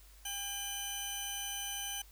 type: tone pair together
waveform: 15% pulse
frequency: 802 / 3024 Hz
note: G5 / F#7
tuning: +39 / +37 cents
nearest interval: octave + major seventh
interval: 2298 cents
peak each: -38 / -31 dBFS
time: 0.25-2.02 s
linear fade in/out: 5 ms
effects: added 50 Hz sine -56 dBFS peak until 2.11 s + white hiss -62 dBFS RMS until 2.11 s